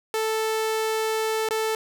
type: tone with dropouts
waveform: sawtooth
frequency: 440 Hz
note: A4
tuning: in tune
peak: -19 dBFS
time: 0.14-1.75 s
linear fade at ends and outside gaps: 1 ms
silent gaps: 1.488-1.508 s
effects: none